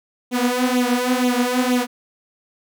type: tone with flanger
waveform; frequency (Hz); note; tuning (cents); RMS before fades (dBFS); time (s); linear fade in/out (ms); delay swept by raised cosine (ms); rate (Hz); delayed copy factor
sawtooth; 248.6; B3; +12; -19; 0.31-1.87; 50; 0.29 to 5.99; 2.1; +0.75
effects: none